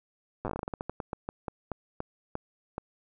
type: slowing click train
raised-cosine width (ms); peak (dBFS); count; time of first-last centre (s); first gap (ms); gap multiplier
1; -19; 22; 0.45-2.781; 8; 1.22
effects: none